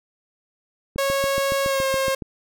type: click train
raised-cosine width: 3 ms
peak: -18 dBFS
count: 10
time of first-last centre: 0.96-2.222 s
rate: 7.13 Hz
type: tone with pitch glide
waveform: sawtooth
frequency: 550 to 535.9 Hz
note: C#5 to C5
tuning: -14 to +41 cents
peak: -16 dBFS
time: 0.98-2.15 s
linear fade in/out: 5 ms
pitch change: -45 cents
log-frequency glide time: 1.64-1.84 s
effects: none